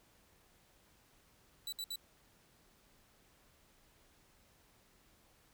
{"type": "tone bursts", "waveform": "sawtooth", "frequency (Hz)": 3951, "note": "B7", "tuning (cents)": 0, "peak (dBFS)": -36, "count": 3, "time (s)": [1.67, 1.958], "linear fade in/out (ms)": 2, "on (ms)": 54, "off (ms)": 63, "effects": ["pink hiss -68 dBFS RMS until 5.53 s"]}